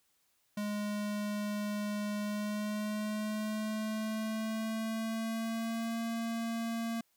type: tone with pitch glide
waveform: square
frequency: 207.7 to 229.1 Hz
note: G#3 to A#3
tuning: 0 to -30 cents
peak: -34 dBFS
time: 0.57-7.01 s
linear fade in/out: 5 ms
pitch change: +170 cents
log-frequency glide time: 2.22-6 s
effects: white hiss -74 dBFS RMS until 7.16 s